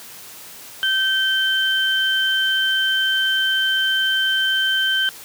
sine tone pair together, 1550 / 3104 Hz, G6 / G7, -20 / -18 cents, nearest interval octave, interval 1202 cents, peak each -19 dBFS, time 0.83-5.09 s, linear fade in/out 0 ms, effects white hiss -39 dBFS RMS until 5.24 s + high-pass 80 Hz 12 dB/octave

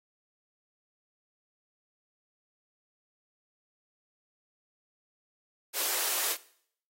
white high-pass noise, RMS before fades -30 dBFS, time 5.73-6.37 s, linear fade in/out 50 ms, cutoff 310 Hz, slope 96 dB/octave, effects noise-tail reverb RT60 0.6 s tail -18 dB re dry + AAC 48 kbps

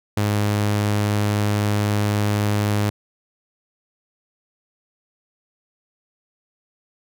sawtooth tone, 103.83 Hz, G#2, in tune, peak -14 dBFS, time 0.17-2.9 s, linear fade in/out 5 ms, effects none

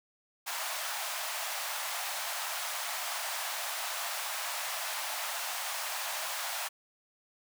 pink high-pass noise, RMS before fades -36 dBFS, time 0.46-6.69 s, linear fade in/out 20 ms, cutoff 640 Hz, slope 48 dB/octave, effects none

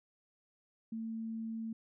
sine tone, 224.5 Hz, A3, 35 cents sharp, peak -37 dBFS, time 0.92-1.73 s, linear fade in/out 5 ms, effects none

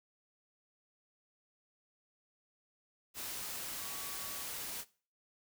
sine tone in noise, 1133 Hz, C#6, 37 cents sharp, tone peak -52 dBFS, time 3.78-4.46 s, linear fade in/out 50 ms, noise white, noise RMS -42 dBFS, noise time 3.14-4.85 s, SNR -13 dB, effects noise-tail reverb RT60 0.4 s tail -20 dB re dry

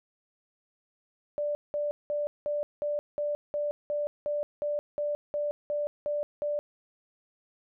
sine tone bursts, 588 Hz, D5, 2 cents sharp, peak -27 dBFS, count 15, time 1.38-6.59 s, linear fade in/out 0 ms, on 170 ms, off 190 ms, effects none

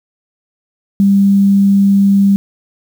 sine tone with quantisation, 198.1 Hz, G3, 18 cents sharp, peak -6 dBFS, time 1-2.36 s, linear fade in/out 0 ms, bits 6, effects none

